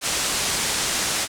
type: low-pass noise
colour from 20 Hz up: white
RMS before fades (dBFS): -24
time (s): 0.01-1.28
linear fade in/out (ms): 50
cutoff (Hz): 9100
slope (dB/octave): 24
effects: none